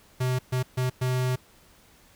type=tone bursts at uneven times; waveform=square; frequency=127.4 Hz; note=C3; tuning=46 cents flat; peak=-24 dBFS; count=4; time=0.2-0.39 / 0.52-0.63 / 0.77-0.9 / 1.01-1.36 s; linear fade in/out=10 ms; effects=pink hiss -57 dBFS RMS until 2.15 s